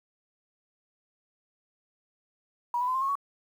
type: tone with pitch steps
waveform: sine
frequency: 962 / 991.9 / 1022.7 / 1054.5 / 1087.3 / 1121.1 Hz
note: B5 / B5 / C6 / C6 / C#6 / C#6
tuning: -46 / +7 / -40 / +13 / -34 / +19 cents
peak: -25 dBFS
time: 2.74-3.154 s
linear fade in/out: 2 ms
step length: 69 ms
effects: 9-bit